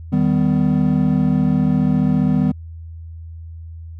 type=chord; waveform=triangle; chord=Eb augmented; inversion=none; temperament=equal with one note detuned; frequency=155.56 / 196 / 250.8 Hz; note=Eb3 / G3 / B3; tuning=0 / 0 / +27 cents; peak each=-16 dBFS; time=0.12-2.52 s; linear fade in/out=10 ms; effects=added 82 Hz sine -31 dBFS peak until 3.99 s